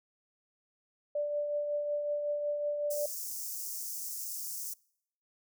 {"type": "tone with tremolo", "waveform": "sine", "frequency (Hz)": 587.3, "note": "D5", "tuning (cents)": 0, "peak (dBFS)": -28, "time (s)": [1.15, 3.06], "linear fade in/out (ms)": 5, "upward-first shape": "triangle", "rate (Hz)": 5.4, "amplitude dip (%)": 40}
{"type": "high-pass noise", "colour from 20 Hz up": "white", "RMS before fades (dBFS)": -39, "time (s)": [2.9, 4.74], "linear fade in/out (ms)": 10, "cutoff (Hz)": 5300, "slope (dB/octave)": 48}
{"effects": ["noise-tail reverb RT60 0.7 s tail -25 dB re dry"]}